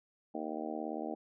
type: harmonic tone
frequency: 77.78 Hz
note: D#2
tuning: in tune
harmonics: 3 / 4 / 5 / 6 / 7 / 8 / 9 / 10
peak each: -43 / -41 / -47 / -45 / -49 / -44 / -46 / -45 dBFS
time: 0.34-1.15 s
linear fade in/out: 10 ms
effects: none